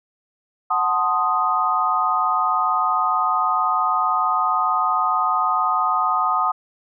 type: chord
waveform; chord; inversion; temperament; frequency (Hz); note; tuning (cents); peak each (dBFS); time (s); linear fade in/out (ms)
sine; F# diminished seventh; none; equal; 740 / 880 / 1046.5 / 1244.5; F#5 / A5 / C6 / Eb6; 0 / 0 / 0 / 0; -24 / -25 / -25 / -19; 0.7-6.52; 10
effects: none